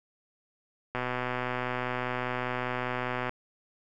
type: click train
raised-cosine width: 0.5 ms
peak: -16 dBFS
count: 294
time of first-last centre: 0.95-3.294 s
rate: 125 Hz
effects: none